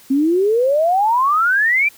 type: exponential sweep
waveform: sine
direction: up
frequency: 261.6 to 2405 Hz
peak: -12 dBFS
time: 0.1-1.89 s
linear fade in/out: 10 ms
effects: white hiss -46 dBFS RMS until 1.97 s